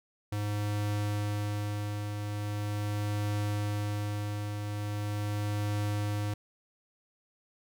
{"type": "tone with tremolo", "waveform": "square", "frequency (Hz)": 103.83, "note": "G#2", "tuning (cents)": 0, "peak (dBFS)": -29, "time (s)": [0.32, 6.34], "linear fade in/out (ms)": 5, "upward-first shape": "triangle", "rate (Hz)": 0.41, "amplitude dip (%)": 45, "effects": []}